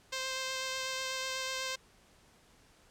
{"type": "tone with vibrato", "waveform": "5% pulse", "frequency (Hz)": 523.3, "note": "C5", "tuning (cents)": 0, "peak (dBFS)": -23, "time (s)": [0.12, 1.76], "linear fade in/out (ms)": 10, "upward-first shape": "sine", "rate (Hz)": 8.1, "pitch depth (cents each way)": 10, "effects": ["pink hiss -63 dBFS RMS until 2.9 s", "low-pass 10000 Hz 12 dB/octave"]}